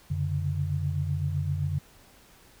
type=tone cluster; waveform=sine; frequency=91.3 / 137.8 / 145.6 Hz; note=F#2 / C#3 / D3; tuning=-23 / -10 / -15 cents; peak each=-29 / -34 / -29 dBFS; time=0.1-1.79 s; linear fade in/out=10 ms; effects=pink hiss -56 dBFS RMS until 2.6 s